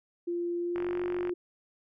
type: tone with pitch glide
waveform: sine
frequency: 346.3 to 353.8 Hz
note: F4 to F4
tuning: -15 to +23 cents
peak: -29 dBFS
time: 0.27-1.34 s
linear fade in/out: 10 ms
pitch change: +38 cents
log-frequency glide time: 0.57-1.02 s
type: click train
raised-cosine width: 0.5 ms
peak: -24 dBFS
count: 26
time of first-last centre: 0.76-1.294 s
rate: 46.8 Hz
effects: none